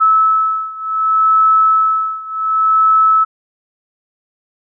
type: beating tone pair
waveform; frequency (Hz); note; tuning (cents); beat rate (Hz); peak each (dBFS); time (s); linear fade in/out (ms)
sine; 1302 / 1302.67; E6 / E6; -22 / -21; 0.67; -12 / -14; 0-3.25; 20
effects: none